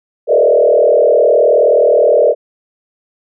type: tone with frequency modulation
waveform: sine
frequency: 533 Hz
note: C5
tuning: 32 cents sharp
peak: -6 dBFS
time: 0.27-2.35 s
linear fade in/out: 50 ms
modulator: 39.2 Hz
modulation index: 2.6
effects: none